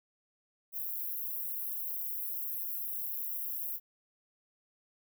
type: high-pass noise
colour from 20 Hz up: white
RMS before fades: -37 dBFS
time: 0.72-3.8 s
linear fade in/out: 50 ms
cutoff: 12000 Hz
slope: 48 dB/octave
effects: none